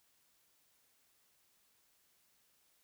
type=silence; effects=white hiss -73 dBFS RMS until 2.83 s